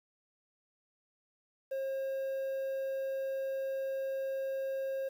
triangle tone with quantisation, 537 Hz, C5, 45 cents sharp, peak -31 dBFS, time 1.71-5.09 s, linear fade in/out 10 ms, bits 10, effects none

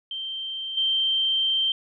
sine tone with level steps, 3136 Hz, G7, in tune, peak -29 / -20 dBFS, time 0.11-1.72 s, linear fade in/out 2 ms, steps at 0.77 s, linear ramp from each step 5 ms, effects none

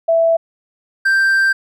sine / triangle tone pair in turn, 661 / 1572.1 Hz, E5 / G6, +5 / +5 cents, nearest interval octave + minor third, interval 1500 cents, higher second, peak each -10 / -9 dBFS, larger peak second, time 0.08-0.37 / 1.05-1.53 s, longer second, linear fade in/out 10 ms, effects none

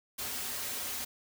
white noise with comb filter, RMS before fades -37 dBFS, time 0.18-1.05 s, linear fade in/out 10 ms, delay 6 ms, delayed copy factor -1, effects none

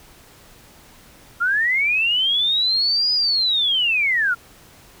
sine linear two-way sweep, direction up then down, 1356 to 4996 to 1356 Hz, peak -16 dBFS, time 1.4-4.35 s, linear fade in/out 20 ms, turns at 3.13 s, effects pink hiss -48 dBFS RMS until 5 s

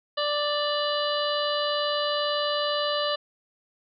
harmonic tone with a mistuned harmonic, 588 Hz, D5, 2 cents sharp, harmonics 1 / 2 / 3 / 5 / 6 / 7 / 8, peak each -27 / -30 / -35 / -31 / -37 / -34 / -39 dBFS, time 0.17-3.16 s, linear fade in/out 10 ms, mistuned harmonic 7, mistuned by -37 cents, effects none

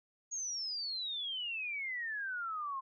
sine exponential sweep, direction down, 6700 to 1046.5 Hz, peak -36 dBFS, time 0.31-2.81 s, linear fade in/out 20 ms, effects none

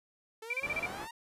sawtooth exponential sweep, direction up, 435.2 to 945 Hz, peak -39 dBFS, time 0.42-1.11 s, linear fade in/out 5 ms
sine tone bursts, 2349 Hz, D7, in tune, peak -30 dBFS, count 6, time 0.5-0.861 s, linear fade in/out 5 ms, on 36 ms, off 29 ms
white low-pass noise, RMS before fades -43 dBFS, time 0.61-1.08 s, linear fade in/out 50 ms, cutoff 1200 Hz, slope 12 dB/octave
effects resampled to 32000 Hz

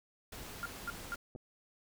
pink noise, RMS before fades -47 dBFS, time 0.32-1.16 s, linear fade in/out 5 ms
sine tone bursts, 1400 Hz, F6, 4 cents sharp, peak -35 dBFS, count 3, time 0.63-1.145 s, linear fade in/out 0 ms, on 25 ms, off 220 ms
clicks, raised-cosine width 2 ms, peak -35 dBFS, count 2, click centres 1.352 / 1.36 s
effects none

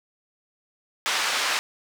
pink band-pass noise, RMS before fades -25 dBFS, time 1.06-1.59 s, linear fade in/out 0 ms, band 1100 to 5800 Hz, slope 12 dB/octave, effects none

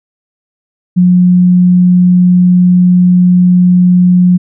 sine tone, 179.7 Hz, F3, 50 cents sharp, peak -3 dBFS, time 0.96-4.38 s, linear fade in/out 20 ms, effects none

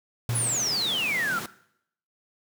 pink high-pass noise, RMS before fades -36 dBFS, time 0.29-1.46 s, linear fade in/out 2 ms, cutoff 130 Hz, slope 24 dB/octave
sine tone with exponential decay, 118.6 Hz, A#2, 30 cents sharp, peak -23 dBFS, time 0.29-0.89 s, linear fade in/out 0 ms, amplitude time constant 130 ms
sine exponential sweep, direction down, 10420 to 1318.5 Hz, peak -24 dBFS, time 0.35-1.39 s, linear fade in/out 5 ms
effects noise-tail reverb RT60 0.7 s tail -18 dB re dry

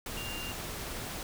sine tone in noise, 2794 Hz, F7, in tune, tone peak -40 dBFS, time 0.17-0.52 s, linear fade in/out 2 ms, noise pink, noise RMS -39 dBFS, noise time 0.06-1.23 s, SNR -4 dB, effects none

